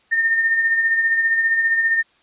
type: tone with tremolo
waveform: sine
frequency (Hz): 1819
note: A#6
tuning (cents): -43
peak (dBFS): -13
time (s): 0.11-2.03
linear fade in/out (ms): 20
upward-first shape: sine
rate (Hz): 15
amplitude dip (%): 45
effects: white hiss -58 dBFS RMS until 2.22 s + resampled to 8000 Hz